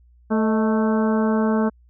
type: harmonic tone with a mistuned harmonic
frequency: 220 Hz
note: A3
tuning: in tune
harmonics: 1 / 2 / 3 / 4 / 5 / 6 / 7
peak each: -18 / -24 / -28 / -30 / -32 / -34 / -35 dBFS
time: 0.3-1.7 s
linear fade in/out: 20 ms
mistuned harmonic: 3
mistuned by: -65 cents
effects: added 60 Hz sine -50 dBFS peak until 1.89 s